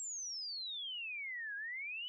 sine exponential two-way sweep, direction down then up, 7650 to 1607 to 3035 Hz, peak -40 dBFS, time 0-2.08 s, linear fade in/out 0 ms, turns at 1.55 s, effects none

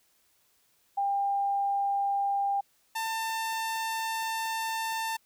sine / sawtooth tone pair in turn, 798 / 895.7 Hz, G5 / A5, +31 / +31 cents, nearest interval major second, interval 200 cents, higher second, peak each -25 / -26 dBFS, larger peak first, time 0.97-2.61 / 2.95-5.17 s, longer second, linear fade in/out 10 ms, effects white hiss -68 dBFS RMS until 5.25 s

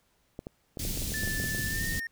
clicks, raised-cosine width 2 ms, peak -24 dBFS, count 12, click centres 0.391 / 0.469 / 0.772 / 0.851 / 0.974 / 1.02 / 1.12 / 1.235 / 1.275 / 1.4 / 1.441 / 1.548 s
pink band-stop noise, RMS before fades -33 dBFS, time 0.79-2 s, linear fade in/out 5 ms, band 240 to 4400 Hz, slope 12 dB/octave
triangle tone with pitch glide, 1757 to 1835.8 Hz, A6 to A#6, -3 to -27 cents, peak -31 dBFS, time 1.14-2.07 s, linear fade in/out 2 ms, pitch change +76 cents, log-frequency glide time 1.66-1.86 s
effects pink hiss -70 dBFS RMS until 2.11 s

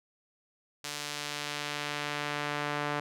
sawtooth tone with band-pass filter sweep, 146.83 Hz, D3, in tune, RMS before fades -35 dBFS, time 0.84-3 s, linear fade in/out 5 ms, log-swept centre 5700 to 1300 Hz, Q 0.74, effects none

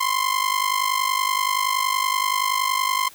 sawtooth ring-modulated tone, 1046.5 Hz, C6, in tune, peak -13 dBFS, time 0-3.09 s, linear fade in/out 10 ms, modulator 25.3 Hz, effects white hiss -47 dBFS RMS until 3.14 s

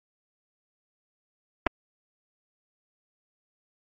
clicks, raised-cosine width 0.5 ms, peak -7 dBFS, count 2, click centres 1.666 / 1.669 s, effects MP3 48 kbps

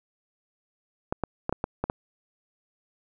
clicks, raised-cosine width 1 ms, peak -12 dBFS, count 7, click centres 1.125 / 1.237 / 1.494 / 1.526 / 1.641 / 1.84 / 1.899 s, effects none

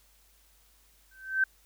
sine tone with exponential growth, 1548 Hz, G6, 22 cents flat, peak -19 dBFS, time 1.11-1.44 s, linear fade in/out 5 ms, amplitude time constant 71 ms, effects added 50 Hz sine -64 dBFS peak until 1.65 s + white hiss -64 dBFS RMS until 1.65 s

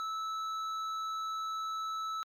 triangle tone with hard clipping, 1308 Hz, E6, 14 cents flat, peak -36 dBFS, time 0-2.23 s, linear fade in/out 0 ms, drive 11 dB, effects Opus 48 kbps

